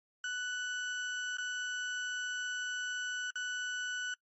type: tone with dropouts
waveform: 35% pulse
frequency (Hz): 1486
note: F#6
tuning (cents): +7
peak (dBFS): -33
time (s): 0.24-4.14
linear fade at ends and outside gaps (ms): 2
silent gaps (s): 1.37-1.383 / 3.306-3.356
effects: noise-tail reverb RT60 0.1 s tail -24 dB re dry + MP3 32 kbps